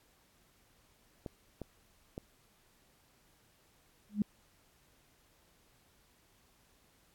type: clicks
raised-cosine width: 2 ms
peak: -27 dBFS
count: 3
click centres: 1.262 / 1.617 / 2.179 s
type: tone with exponential growth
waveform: sine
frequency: 207.7 Hz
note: G#3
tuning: in tune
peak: -23 dBFS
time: 4.09-4.22 s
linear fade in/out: 2 ms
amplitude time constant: 27 ms
effects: pink hiss -68 dBFS RMS until 7.14 s + AAC 64 kbps